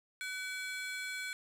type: ring-modulated tone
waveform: 35% pulse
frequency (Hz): 1895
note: A#6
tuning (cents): +28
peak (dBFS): -33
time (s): 0.21-1.33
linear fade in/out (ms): 0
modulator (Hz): 392
effects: low-pass 11000 Hz 12 dB/octave + 10-bit